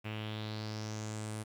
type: tone with low-pass filter sweep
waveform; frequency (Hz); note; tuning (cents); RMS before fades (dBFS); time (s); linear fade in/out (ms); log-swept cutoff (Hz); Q
sawtooth; 107.8; A2; -35; -40; 0.04-1.44; 20; 2600 to 10000; 4.4
effects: 10-bit